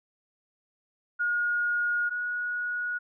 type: tone pair in turn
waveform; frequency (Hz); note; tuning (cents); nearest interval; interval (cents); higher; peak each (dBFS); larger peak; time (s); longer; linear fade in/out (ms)
sine; 1435 / 1455; F6 / F#6; +47 / -29; unison; 24; second; -24 / -28; first; 1.19-2.1 / 2.1-2.99; first; 20
effects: none